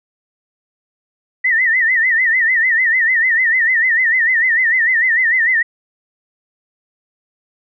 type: tone with vibrato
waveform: sine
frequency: 1915 Hz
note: A#6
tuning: 46 cents sharp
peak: -11 dBFS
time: 1.44-5.63 s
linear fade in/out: 10 ms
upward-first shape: sine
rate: 6.7 Hz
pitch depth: 130 cents each way
effects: none

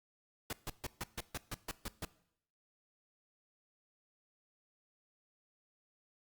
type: noise bursts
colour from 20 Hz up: pink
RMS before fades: -40 dBFS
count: 10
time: 0.5-2.05 s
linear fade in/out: 2 ms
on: 29 ms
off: 140 ms
effects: noise-tail reverb RT60 0.7 s tail -19 dB re dry + Opus 48 kbps

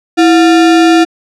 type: tone with sample-and-hold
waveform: sine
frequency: 329.6 Hz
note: E4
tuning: in tune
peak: -3 dBFS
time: 0.17-1.05 s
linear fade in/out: 20 ms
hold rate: 1050 Hz
effects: low-pass 6000 Hz 12 dB/octave

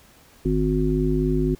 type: harmonic tone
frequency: 51.91 Hz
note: G#1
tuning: in tune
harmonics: 1 / 3 / 5 / 7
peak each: -24 / -24 / -24 / -24 dBFS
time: 0.45-1.55 s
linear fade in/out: 5 ms
effects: pink hiss -53 dBFS RMS until 1.59 s

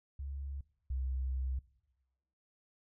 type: tone pair in turn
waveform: sine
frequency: 69.3 / 65.16 Hz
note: C#2 / C2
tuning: 0 / -7 cents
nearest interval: minor second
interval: 107 cents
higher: first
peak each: -38 / -32 dBFS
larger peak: second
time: 0.19-0.61 / 0.9-1.59 s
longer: second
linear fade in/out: 5 ms
effects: noise-tail reverb RT60 1.0 s tail -21 dB re dry + tanh soft clip ceiling -28 dBFS

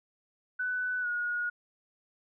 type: tone with pitch glide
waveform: sine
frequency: 1496 to 1445 Hz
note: F#6 to F#6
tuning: +19 to -41 cents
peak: -29 dBFS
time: 0.59-1.5 s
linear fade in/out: 10 ms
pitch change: -60 cents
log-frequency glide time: 1.01-1.07 s
effects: none

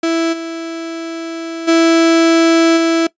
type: tone with level steps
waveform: 35% pulse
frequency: 330 Hz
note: E4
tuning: 2 cents sharp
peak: -11 / -20 / -6 / -9 dBFS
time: 0.03-3.07 s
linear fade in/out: 5 ms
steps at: 0.32 / 1.67 / 2.76 s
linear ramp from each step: 20 ms
effects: noise-tail reverb RT60 0.1 s tail -20 dB re dry + resampled to 16000 Hz

